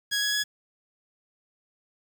15% pulse tone with pitch steps, 1661.2 / 1671.8 / 1682.4 Hz, G#6 / G#6 / G#6, 0 / +11 / +22 cents, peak -18 dBFS, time 0.11-0.44 s, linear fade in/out 20 ms, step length 110 ms, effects 8-bit

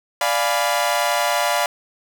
sawtooth chord, D diminished seventh, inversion none, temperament equal, 587.3 / 698.5 / 830.6 / 987.8 Hz, D5 / F5 / Ab5 / Cb6, 0 / 0 / 0 / 0 cents, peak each -19 / -18 / -22 / -20 dBFS, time 0.21-1.66 s, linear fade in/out 2 ms, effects none

